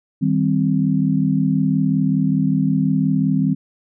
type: chord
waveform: sine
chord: C minor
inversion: first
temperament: just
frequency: 156.98 / 196.22 / 261.6 Hz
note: Eb3 / G3 / C4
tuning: +16 / +2 / 0 cents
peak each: -19 dBFS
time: 0.21-3.55 s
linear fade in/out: 20 ms
effects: none